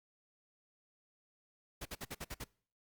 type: noise bursts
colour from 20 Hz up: pink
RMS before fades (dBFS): -43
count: 7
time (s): 1.81-2.443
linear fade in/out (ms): 10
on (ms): 45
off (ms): 53
effects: noise-tail reverb RT60 0.5 s tail -24 dB re dry + Opus 48 kbps